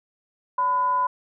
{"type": "tone with frequency modulation", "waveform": "sine", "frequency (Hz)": 1004, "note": "B5", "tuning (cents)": 28, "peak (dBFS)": -19, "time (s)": [0.58, 1.07], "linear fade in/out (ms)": 5, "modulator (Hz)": 437, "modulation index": 0.26, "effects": []}